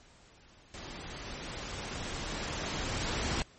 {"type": "noise with level ramp", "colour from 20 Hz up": "pink", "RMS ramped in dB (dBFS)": [-44, -32], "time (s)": [0.74, 3.42], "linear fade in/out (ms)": 0, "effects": ["pink hiss -59 dBFS RMS until 3.58 s", "MP3 32 kbps"]}